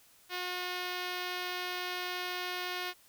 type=tone with notch filter; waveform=5% pulse; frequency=360.7 Hz; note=F#4; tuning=44 cents flat; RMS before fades=-37 dBFS; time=0.29-2.94 s; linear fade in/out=50 ms; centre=9600 Hz; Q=1.2; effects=white hiss -62 dBFS RMS until 3.08 s